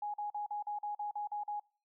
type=tone bursts; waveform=sine; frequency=830.6 Hz; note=G#5; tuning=in tune; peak=-35 dBFS; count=10; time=0.02-1.598 s; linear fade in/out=5 ms; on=120 ms; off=42 ms; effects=noise-tail reverb RT60 0.4 s tail -25 dB re dry